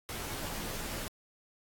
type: noise with comb filter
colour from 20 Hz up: pink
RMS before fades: -39 dBFS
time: 0.09-1.08 s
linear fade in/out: 0 ms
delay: 16 ms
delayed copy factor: -0.65
effects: AAC 64 kbps